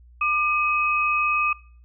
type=tone pair together; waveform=sine; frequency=1199 / 2541 Hz; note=D6 / D#7; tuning=+36 / +36 cents; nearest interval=octave + minor second; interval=1300 cents; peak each=-22 dBFS; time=0.21-1.53 s; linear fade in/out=5 ms; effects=noise-tail reverb RT60 0.5 s tail -24 dB re dry + added 60 Hz sine -47 dBFS peak until 1.84 s